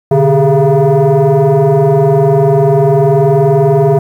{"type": "tone with frequency modulation", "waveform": "sine", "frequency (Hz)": 127.3, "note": "C3", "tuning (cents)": -47, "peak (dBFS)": -4, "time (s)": [0.11, 3.99], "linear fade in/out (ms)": 5, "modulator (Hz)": 275, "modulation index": 2, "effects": ["tanh soft clip ceiling -2 dBFS", "7-bit"]}